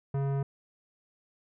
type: tone with tanh clipping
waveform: sine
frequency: 138.2 Hz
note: C#3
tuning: 5 cents flat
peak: -29 dBFS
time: 0.14-0.43 s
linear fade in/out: 5 ms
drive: 16 dB
effects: none